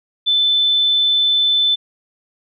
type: tone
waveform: sine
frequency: 3520 Hz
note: A7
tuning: in tune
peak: -12 dBFS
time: 0.26-1.76 s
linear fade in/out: 20 ms
effects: none